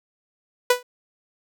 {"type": "tone with exponential decay", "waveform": "sawtooth", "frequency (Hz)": 493.9, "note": "B4", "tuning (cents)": 0, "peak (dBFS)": -7, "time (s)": [0.7, 0.83], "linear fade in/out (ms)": 5, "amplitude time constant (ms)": 28, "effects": []}